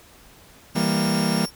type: tone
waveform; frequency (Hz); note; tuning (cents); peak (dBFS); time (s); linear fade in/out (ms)
sawtooth; 5500; F8; -27; -27; 0.74-1.51; 50
type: chord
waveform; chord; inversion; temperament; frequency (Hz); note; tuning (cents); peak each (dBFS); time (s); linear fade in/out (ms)
40% pulse; E diminished; none; equal with one note detuned; 164.81 / 198.16 / 233.1; E3 / G3 / Bb3; 0 / +19 / 0; -24 / -23 / -24; 0.75-1.46; 10
effects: pink hiss -50 dBFS RMS until 1.55 s